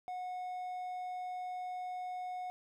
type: tone with hard clipping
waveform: triangle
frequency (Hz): 730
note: F#5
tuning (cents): -24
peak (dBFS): -39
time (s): 0.08-2.5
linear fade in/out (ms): 0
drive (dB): 6
effects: none